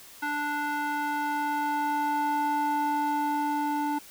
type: tone with band-pass filter sweep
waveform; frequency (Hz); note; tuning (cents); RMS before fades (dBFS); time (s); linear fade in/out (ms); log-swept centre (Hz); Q
square; 293.7; D4; 0; -28; 0.22-3.99; 10; 1300 to 690; 2.4
effects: white hiss -49 dBFS RMS until 4.1 s